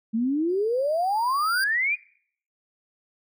sine exponential sweep, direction up, 216 to 2486 Hz, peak -21 dBFS, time 0.13-1.96 s, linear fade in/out 20 ms
sawtooth tone with exponential growth, 4775 Hz, D8, 28 cents sharp, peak -24 dBFS, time 0.49-1.64 s, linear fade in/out 2 ms, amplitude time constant 250 ms
effects noise-tail reverb RT60 0.6 s tail -22 dB re dry

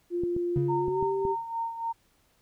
sine tone with pitch glide, 349.2 to 389.7 Hz, F4 to G4, 0 to -10 cents, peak -26 dBFS, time 0.1-1.36 s, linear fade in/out 50 ms, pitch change +190 cents, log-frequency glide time 0.77-1.04 s
clicks, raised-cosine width 3 ms, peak -22 dBFS, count 6, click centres 0.236 / 0.365 / 0.575 / 0.882 / 1.027 / 1.252 s
triangle tone with exponential decay, 139.5 Hz, C#3, 11 cents sharp, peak -22 dBFS, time 0.56-1.44 s, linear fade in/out 0 ms, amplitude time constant 190 ms
sine tone with tremolo, 918 Hz, A#5, 27 cents flat, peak -27 dBFS, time 0.68-1.93 s, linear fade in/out 20 ms, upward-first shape sine, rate 3.5 Hz, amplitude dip 65%
effects pink hiss -67 dBFS RMS until 2.41 s

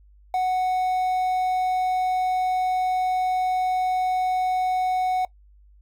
triangle tone with quantisation, 740 Hz, F#5, in tune, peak -18 dBFS, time 0.34-5.25 s, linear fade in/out 2 ms, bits 8, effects noise-tail reverb RT60 0.1 s tail -21 dB re dry + added 50 Hz sine -50 dBFS peak until 5.81 s

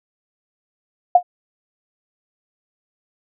sine tone with exponential decay, 714 Hz, F5, 38 cents sharp, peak -3 dBFS, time 1.15-1.23 s, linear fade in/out 5 ms, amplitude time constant 17 ms, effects none

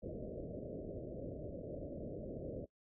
white low-pass noise, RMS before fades -45 dBFS, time 0.02-2.66 s, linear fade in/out 20 ms, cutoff 620 Hz, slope 96 dB/octave, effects noise-tail reverb RT60 0.1 s tail -20 dB re dry

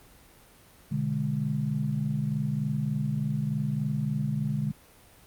sine chord, G# diminished, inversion first, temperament equal, 123.47 / 146.83 / 207.7 Hz, B2 / D3 / G#3, 0 / 0 / 0 cents, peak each -33 / -28 / -31 dBFS, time 0.91-4.72 s, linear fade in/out 10 ms, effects pink hiss -55 dBFS RMS until 5.26 s + Opus 32 kbps

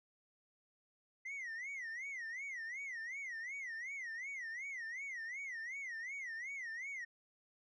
sine tone with vibrato, 2005 Hz, B6, 26 cents sharp, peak -39 dBFS, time 1.25-7.05 s, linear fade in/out 10 ms, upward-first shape sine, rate 2.7 Hz, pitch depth 200 cents each way, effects tanh soft clip ceiling -41 dBFS

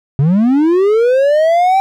triangle linear sweep, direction up, 130.81 to 784 Hz, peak -6 dBFS, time 0.19-1.8 s, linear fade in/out 0 ms, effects none

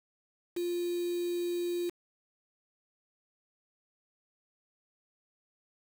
sine tone with quantisation, 349.2 Hz, F4, in tune, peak -30 dBFS, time 0.56-1.9 s, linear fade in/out 10 ms, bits 7, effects none

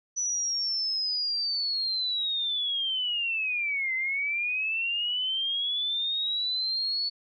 sine linear two-way sweep, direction down then up, 5970 to 2045 to 4449 Hz, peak -26 dBFS, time 0.16-7.1 s, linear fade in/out 20 ms, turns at 3.94 s, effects none

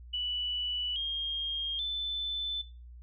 sine tone with pitch steps, 2960 / 3228 / 3520 Hz, F#7 / G#7 / A7, 0 / -50 / 0 cents, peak -30 dBFS, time 0.13-2.62 s, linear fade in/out 10 ms, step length 830 ms, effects noise-tail reverb RT60 0.3 s tail -17 dB re dry + added 60 Hz sine -46 dBFS peak until 3.02 s

